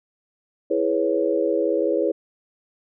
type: chord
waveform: sine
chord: C# minor seventh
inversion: first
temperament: equal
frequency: 329.6 / 415.3 / 493.9 / 554.4 Hz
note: E4 / G#4 / B4 / C#5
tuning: 0 / 0 / 0 / 0 cents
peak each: -24 dBFS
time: 0.7-2.12 s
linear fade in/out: 10 ms
effects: none